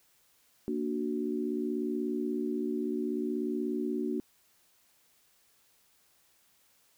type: chord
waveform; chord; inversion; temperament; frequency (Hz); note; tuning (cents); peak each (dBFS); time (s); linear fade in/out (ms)
sine; Bb augmented; none; equal; 233.1 / 293.7 / 370; Bb3 / D4 / F#4; 0 / 0 / 0; -34; 0.68-4.2; 0
effects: white hiss -67 dBFS RMS until 6.97 s